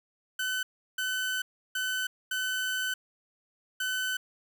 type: tone bursts at uneven times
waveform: 30% pulse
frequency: 1514 Hz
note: F#6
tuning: 39 cents sharp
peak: -26 dBFS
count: 5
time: 0.39-0.63 / 0.98-1.42 / 1.75-2.07 / 2.31-2.94 / 3.8-4.17 s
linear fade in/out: 5 ms
effects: none